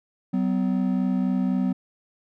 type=tone pair together; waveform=triangle; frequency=188.95 / 252.8 Hz; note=F#3 / B3; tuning=+37 / +41 cents; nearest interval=perfect fourth; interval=504 cents; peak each=-21 / -22 dBFS; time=0.33-1.73 s; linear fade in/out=10 ms; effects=none